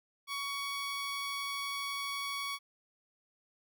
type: tone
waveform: 15% pulse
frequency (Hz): 1122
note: C#6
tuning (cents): +21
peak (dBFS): -29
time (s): 0.27-2.59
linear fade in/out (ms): 50
effects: none